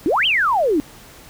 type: exponential two-way sweep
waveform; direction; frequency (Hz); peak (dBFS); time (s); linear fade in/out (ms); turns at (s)
sine; up then down; 277.2 to 3262 to 277.2; -14; 0.06-0.8; 0; 0.26
effects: pink hiss -43 dBFS RMS until 1.29 s